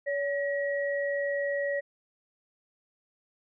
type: tone pair together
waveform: sine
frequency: 567.3 / 1908 Hz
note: C#5 / A#6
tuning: +40 / +40 cents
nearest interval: octave + major sixth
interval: 2100 cents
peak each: -28 / -33 dBFS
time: 0.06-1.81 s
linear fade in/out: 20 ms
effects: none